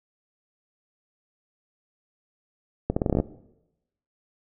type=accelerating click train; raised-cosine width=2 ms; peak=-9 dBFS; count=10; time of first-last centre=2.9-3.201 s; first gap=65 ms; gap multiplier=0.82; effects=noise-tail reverb RT60 0.9 s tail -18 dB re dry